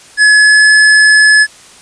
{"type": "tone with pitch glide", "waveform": "square", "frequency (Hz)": [1700, 1711.8], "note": ["G#6", "A6"], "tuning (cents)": [40, -48], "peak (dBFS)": -4, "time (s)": [0.17, 1.47], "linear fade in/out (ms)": 50, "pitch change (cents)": 12, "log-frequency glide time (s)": [0.34, 0.71], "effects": ["white hiss -38 dBFS RMS until 1.81 s", "resampled to 22050 Hz"]}